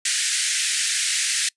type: band-pass noise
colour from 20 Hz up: white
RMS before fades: -23 dBFS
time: 0.05-1.49 s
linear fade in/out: 5 ms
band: 1600 to 9700 Hz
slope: 48 dB/octave
effects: noise-tail reverb RT60 0.1 s tail -25 dB re dry + resampled to 24000 Hz